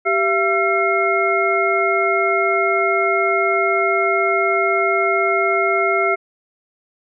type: tone cluster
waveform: sine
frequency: 390.8 / 677 / 1352 / 2147 Hz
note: G4 / E5 / E6 / C7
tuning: -5 / +46 / +43 / +44 cents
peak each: -20 dBFS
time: 0.05-6.16 s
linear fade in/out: 20 ms
effects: none